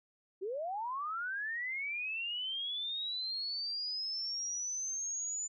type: linear sweep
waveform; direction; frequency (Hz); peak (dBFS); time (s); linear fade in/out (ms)
sine; up; 356.7 to 7040; -35; 0.41-5.48; 20
effects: none